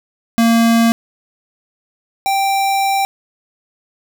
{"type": "tone pair in turn", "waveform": "square", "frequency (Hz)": [230, 784], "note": ["A#3", "G5"], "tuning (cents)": [-23, 0], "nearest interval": "octave + major sixth", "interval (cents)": 2123, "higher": "second", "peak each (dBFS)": [-10, -14], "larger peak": "first", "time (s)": [[0.38, 0.92], [2.26, 3.05]], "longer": "second", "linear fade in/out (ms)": 0, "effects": []}